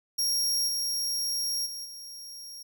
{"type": "tone with level steps", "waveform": "sawtooth", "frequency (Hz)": 5588, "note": "F8", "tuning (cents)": 0, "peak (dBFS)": [-22, -25, -33, -38], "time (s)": [0.18, 2.63], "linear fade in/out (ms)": 10, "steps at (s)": [0.67, 1.65, 1.84], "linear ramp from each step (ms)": 20, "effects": []}